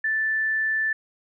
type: tone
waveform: sine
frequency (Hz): 1760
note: A6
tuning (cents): 0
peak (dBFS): -21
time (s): 0.04-0.93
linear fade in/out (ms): 5
effects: none